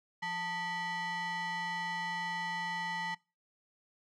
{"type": "ring-modulated tone", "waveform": "square", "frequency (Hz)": 531, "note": "C5", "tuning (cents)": 25, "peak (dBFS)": -32, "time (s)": [0.22, 3.15], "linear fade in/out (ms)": 10, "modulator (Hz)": 1420, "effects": ["noise-tail reverb RT60 0.3 s tail -23 dB re dry", "low-pass 5000 Hz 12 dB/octave"]}